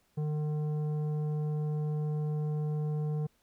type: tone with tanh clipping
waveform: triangle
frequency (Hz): 151.2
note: D#3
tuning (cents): -49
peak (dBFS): -31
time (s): 0.17-3.27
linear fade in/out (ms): 10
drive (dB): 14
effects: pink hiss -71 dBFS RMS until 3.42 s